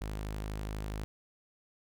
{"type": "tone", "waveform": "sawtooth", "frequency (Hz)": 52.2, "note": "G#1", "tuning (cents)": 10, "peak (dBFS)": -32, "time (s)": [0.01, 1.04], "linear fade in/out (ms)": 0, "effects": []}